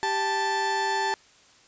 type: tone pair together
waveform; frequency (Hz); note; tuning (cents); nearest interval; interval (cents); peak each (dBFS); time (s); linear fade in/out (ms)
30% pulse; 392 / 880; G4 / A5; 0 / 0; octave + major second; 1400; -28 / -22; 0.03-1.14; 0
effects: white hiss -56 dBFS RMS until 1.67 s + resampled to 16000 Hz